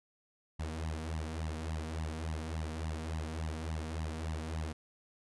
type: tone with flanger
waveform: sawtooth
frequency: 79.2 Hz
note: D#2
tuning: 31 cents sharp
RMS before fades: -38 dBFS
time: 0.59-4.73 s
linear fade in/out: 10 ms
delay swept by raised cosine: 1 to 4.4 ms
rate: 3.5 Hz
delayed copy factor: +0.9
effects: resampled to 24000 Hz